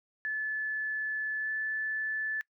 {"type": "tone with pitch glide", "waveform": "sine", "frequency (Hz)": [1732, 1743], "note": ["A6", "A6"], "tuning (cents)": [-28, -17], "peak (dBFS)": -30, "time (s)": [0.25, 2.41], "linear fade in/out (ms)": 0, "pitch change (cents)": 11, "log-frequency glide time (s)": [1.39, 1.5], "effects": ["noise-tail reverb RT60 0.1 s tail -23 dB re dry"]}